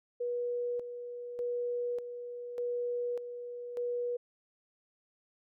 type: tone with tremolo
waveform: sine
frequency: 484.6 Hz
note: B4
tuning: 33 cents flat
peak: -31 dBFS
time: 0.2-4.17 s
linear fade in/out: 10 ms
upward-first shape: square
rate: 0.84 Hz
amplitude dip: 60%
effects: none